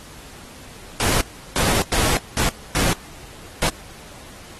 pink noise bursts at uneven times, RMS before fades -20 dBFS, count 6, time 1-1.21 / 1.56-1.82 / 1.92-2.17 / 2.37-2.49 / 2.75-2.93 / 3.62-3.69 s, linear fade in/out 0 ms, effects pink hiss -42 dBFS RMS until 4.59 s + AAC 32 kbps

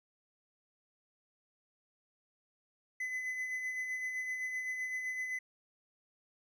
triangle tone with tremolo, 2019 Hz, B6, 38 cents sharp, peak -32 dBFS, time 3-5.39 s, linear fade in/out 5 ms, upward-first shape sine, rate 7.8 Hz, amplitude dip 40%, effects none

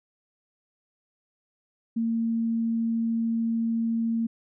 sine tone, 228.4 Hz, A#3, 35 cents flat, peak -23 dBFS, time 1.96-4.27 s, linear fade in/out 10 ms, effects none

